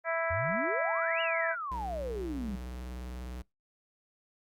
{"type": "harmonic tone", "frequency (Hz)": 330, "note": "E4", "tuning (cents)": 2, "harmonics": [2, 3, 4, 5, 6, 7], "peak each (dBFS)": [-31, -39, -36, -36, -37, -41], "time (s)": [0.04, 1.56], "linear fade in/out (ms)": 50}
{"type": "exponential two-way sweep", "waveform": "sine", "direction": "up then down", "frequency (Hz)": [77.78, 2940, 184.4], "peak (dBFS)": -34, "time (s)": [0.3, 2.56], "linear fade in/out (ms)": 10, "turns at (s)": 1.21}
{"type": "tone with vibrato", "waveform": "square", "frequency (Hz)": 61.74, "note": "B1", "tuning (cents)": 0, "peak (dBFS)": -39, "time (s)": [1.71, 3.42], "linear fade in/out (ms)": 5, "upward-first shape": "triangle", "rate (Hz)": 20, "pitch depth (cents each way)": 110}
{"effects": ["noise-tail reverb RT60 0.2 s tail -26 dB re dry", "Opus 48 kbps"]}